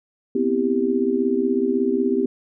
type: chord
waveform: sine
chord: C major seventh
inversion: third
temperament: just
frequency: 245.3 / 261.6 / 327 / 392.4 Hz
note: B3 / C4 / E4 / G4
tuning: -12 / 0 / -14 / +2 cents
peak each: -24 / -23 / -26 / -21 dBFS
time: 0.35-2.26 s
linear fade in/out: 5 ms
effects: none